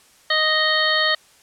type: harmonic tone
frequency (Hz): 622.3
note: D#5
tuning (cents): 0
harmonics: 1 / 2 / 3 / 5 / 6 / 7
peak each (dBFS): -25 / -25 / -20 / -24 / -25 / -24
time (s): 0.3-1.15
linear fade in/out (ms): 5
effects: white hiss -53 dBFS RMS until 1.42 s + low-pass 10000 Hz 12 dB/octave